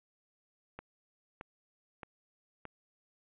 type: click train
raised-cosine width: 0.5 ms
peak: -28 dBFS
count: 4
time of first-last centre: 0.79-2.653 s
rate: 1.61 Hz
effects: resampled to 8000 Hz